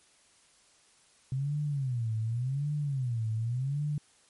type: tone with vibrato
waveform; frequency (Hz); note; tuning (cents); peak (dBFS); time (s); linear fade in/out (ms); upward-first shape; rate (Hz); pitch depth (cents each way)
sine; 128; C3; -38; -28; 1.32-3.98; 2; sine; 0.88; 260
effects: white hiss -63 dBFS RMS until 4.29 s + MP3 48 kbps